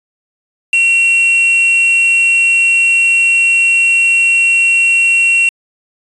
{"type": "tone with quantisation", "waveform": "triangle", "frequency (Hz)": 2733, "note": "F7", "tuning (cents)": -38, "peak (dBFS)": -6, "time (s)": [0.73, 5.49], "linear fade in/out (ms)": 2, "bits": 4, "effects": ["resampled to 24000 Hz"]}